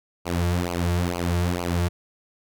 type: tone with flanger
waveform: sawtooth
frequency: 87.5 Hz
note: F2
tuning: 4 cents sharp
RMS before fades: -24 dBFS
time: 0.25-1.89 s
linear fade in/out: 20 ms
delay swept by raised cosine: 0.54 to 4.04 ms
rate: 2.2 Hz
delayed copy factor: -0.9
effects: none